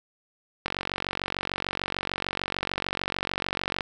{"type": "click train", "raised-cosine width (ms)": 0.3, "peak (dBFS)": -11, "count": 148, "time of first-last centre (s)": [0.66, 3.808], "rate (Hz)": 46.7, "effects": []}